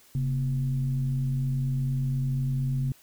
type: tone with frequency modulation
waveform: sine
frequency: 134.1 Hz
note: C3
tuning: 43 cents sharp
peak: -24 dBFS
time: 0.15-2.92 s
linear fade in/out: 2 ms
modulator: 104 Hz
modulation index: 0.45
effects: white hiss -57 dBFS RMS until 3.02 s